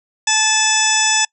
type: harmonic tone with a mistuned harmonic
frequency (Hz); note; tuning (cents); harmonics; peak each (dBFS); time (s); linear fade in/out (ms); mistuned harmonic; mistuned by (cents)
870; A5; -20; 1 / 2 / 3 / 4 / 6 / 7 / 8 / 9; -21 / -21 / -21 / -21 / -21 / -21 / -21 / -21; 0.27-1.25; 5; 7; -21
effects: noise-tail reverb RT60 0.1 s tail -25 dB re dry